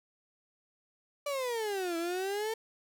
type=exponential two-way sweep; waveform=35% pulse; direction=down then up; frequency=587.3 to 329.6 to 452.6 Hz; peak=-30 dBFS; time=1.26-2.54 s; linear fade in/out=5 ms; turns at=1.97 s; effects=none